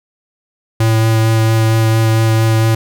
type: tone with vibrato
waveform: square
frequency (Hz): 111.8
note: A2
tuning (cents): +28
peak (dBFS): -10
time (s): 0.8-2.75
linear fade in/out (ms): 5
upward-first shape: sine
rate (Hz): 4.4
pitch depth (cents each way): 10
effects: none